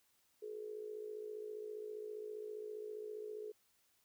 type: tone with amplitude modulation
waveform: sine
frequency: 426.1 Hz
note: G#4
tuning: 44 cents sharp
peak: -40 dBFS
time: 0.42-3.52 s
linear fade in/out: 10 ms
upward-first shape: sine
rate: 55 Hz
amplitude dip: 70%
effects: white hiss -75 dBFS RMS until 4.04 s